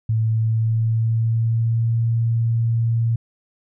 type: tone with pitch glide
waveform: sine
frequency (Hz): 111.3 to 115.16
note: A2 to A#2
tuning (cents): +20 to -21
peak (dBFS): -16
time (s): 0.09-3.16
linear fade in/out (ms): 5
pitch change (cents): +59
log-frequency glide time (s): 0.26-1.96
effects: none